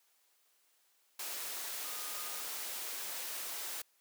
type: tone in noise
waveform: sine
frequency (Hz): 1231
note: D#6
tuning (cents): -19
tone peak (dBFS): -52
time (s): 1.84-2.41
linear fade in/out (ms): 5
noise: white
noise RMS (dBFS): -41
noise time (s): 1.19-3.82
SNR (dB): -14
effects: white hiss -72 dBFS RMS until 4 s + high-pass 400 Hz 12 dB/octave